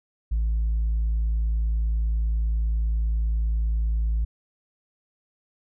triangle tone with tanh clipping, 55 Hz, A1, in tune, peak -21 dBFS, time 0.31-4.25 s, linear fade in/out 10 ms, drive 6 dB, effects none

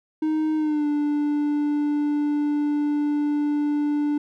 triangle tone with pitch glide, 311.1 to 294.1 Hz, D#4 to D4, 0 to +3 cents, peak -18 dBFS, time 0.22-4.18 s, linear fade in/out 5 ms, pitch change -97 cents, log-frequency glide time 0.56-0.87 s, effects none

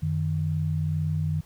sine tone pair together, 92.5 / 154.63 Hz, F#2 / D#3, 0 / -10 cents, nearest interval major sixth, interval 890 cents, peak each -28 / -25 dBFS, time 0.02-1.41 s, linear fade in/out 10 ms, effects pink hiss -57 dBFS RMS until 1.45 s

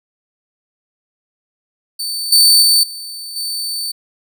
sawtooth tone with level steps, 4542 Hz, C#8, 41 cents sharp, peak -17 / -4 / -6 / -24 / -17 dBFS, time 1.99-3.92 s, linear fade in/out 10 ms, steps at 2.32 / 2.62 / 2.83 / 3.36 s, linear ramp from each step 5 ms, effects none

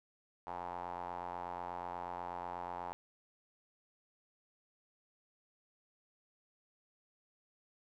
square tone with band-pass filter, 44.11 Hz, F1, 18 cents sharp, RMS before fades -43 dBFS, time 0.47-2.93 s, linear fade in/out 0 ms, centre 870 Hz, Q 5.1, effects none

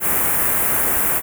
white band-stop noise, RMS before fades -18 dBFS, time 0-1.22 s, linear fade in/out 50 ms, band 2100 to 9600 Hz, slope 24 dB/octave, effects none

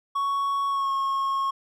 triangle tone with pitch glide, 1113 to 1088.8 Hz, C#6 to C#6, +7 to -31 cents, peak -21 dBFS, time 0.15-1.51 s, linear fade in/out 10 ms, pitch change -38 cents, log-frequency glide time 0.68-0.92 s, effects none

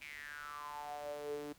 sawtooth tone with high-pass filter sweep, 146.83 Hz, D3, in tune, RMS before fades -45 dBFS, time 0.01-1.53 s, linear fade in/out 10 ms, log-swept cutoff 2400 to 330 Hz, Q 8.4, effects pink hiss -65 dBFS RMS until 1.58 s

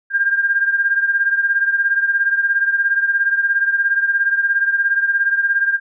sine beating tone pair, 1600 / 1617 Hz, G6 / G#6, +35 / -47 cents, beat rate 17 Hz, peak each -15 / -20 dBFS, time 0.1-5.8 s, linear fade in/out 50 ms, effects none

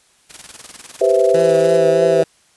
white noise with tremolo, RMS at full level -34 dBFS, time 0.29-1.78 s, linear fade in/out 20 ms, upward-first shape square, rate 20 Hz, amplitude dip 70%
sine chord, C major seventh, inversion second, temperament equal, 392 / 493.9 / 523.3 / 659.3 Hz, G4 / B4 / C5 / E5, 0 / 0 / 0 / 0 cents, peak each -16 dBFS, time 1.01-2.23 s, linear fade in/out 5 ms
15% pulse tone with vibrato, 164.81 Hz, E3, in tune, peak -15 dBFS, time 1.34-2.24 s, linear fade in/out 5 ms, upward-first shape sine, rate 3.2 Hz, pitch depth 37 cents each way
effects white hiss -55 dBFS RMS until 2.56 s + resampled to 24000 Hz

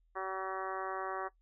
harmonic tone, 190 Hz, F#3, 46 cents sharp, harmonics 2 / 3 / 4 / 5 / 6 / 7 / 8 / 9 / 10, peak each -42 / -45 / -42 / -45 / -40 / -47 / -48 / -48 / -52 dBFS, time 0.15-1.29 s, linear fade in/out 20 ms, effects noise-tail reverb RT60 0.1 s tail -17 dB re dry + added 41 Hz sine -67 dBFS peak until 1.41 s

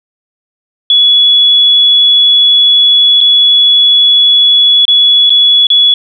sine tone with dropouts, 3392 Hz, G#7, 36 cents sharp, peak -3 dBFS, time 0.9-5.94 s, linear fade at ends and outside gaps 2 ms, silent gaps 3.206-3.211 / 4.853-4.88 / 5.296-5.303 / 5.669-5.702 s, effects none

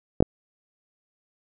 clicks, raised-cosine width 2 ms, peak -3 dBFS, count 2, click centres 0.205 / 0.225 s, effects none

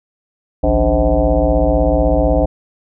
sine tone with frequency modulation, 293 Hz, D4, 4 cents flat, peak -10 dBFS, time 0.63-2.46 s, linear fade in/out 10 ms, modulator 114 Hz, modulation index 3.6, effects none

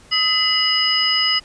sine tone cluster, 1271 / 2023 / 2923 / 5030 Hz, D#6 / B6 / F#7 / D#8, +36 / +41 / -22 / +18 cents, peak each -26 / -24 / -19 / -18 dBFS, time 0.11-1.4 s, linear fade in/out 20 ms, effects pink hiss -48 dBFS RMS until 1.44 s + resampled to 22050 Hz

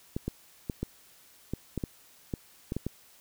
clicks, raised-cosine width 3 ms, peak -18 dBFS, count 11, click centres 0.165 / 0.28 / 0.698 / 0.83 / 1.536 / 1.777 / 1.838 / 2.338 / 2.721 / 2.766 / 2.866 s, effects white hiss -58 dBFS RMS until 3.2 s

